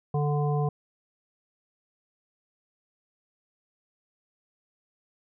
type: harmonic tone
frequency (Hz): 146.83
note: D3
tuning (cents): 0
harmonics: 1 / 3 / 5 / 7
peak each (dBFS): -24 / -31 / -33 / -38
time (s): 0.14-0.69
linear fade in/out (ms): 5
effects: none